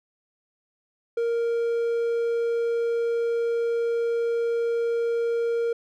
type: tone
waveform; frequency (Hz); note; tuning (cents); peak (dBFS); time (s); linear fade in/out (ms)
triangle; 466.2; A#4; 0; -20; 1.17-5.73; 5
effects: none